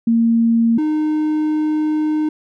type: tone pair in turn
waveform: sine / triangle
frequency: 230 / 307 Hz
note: A#3 / D#4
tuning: -23 / -23 cents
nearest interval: perfect fourth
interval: 500 cents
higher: second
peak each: -11 / -13 dBFS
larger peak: first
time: 0.07-0.78 / 0.78-2.29 s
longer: second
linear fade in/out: 5 ms
effects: none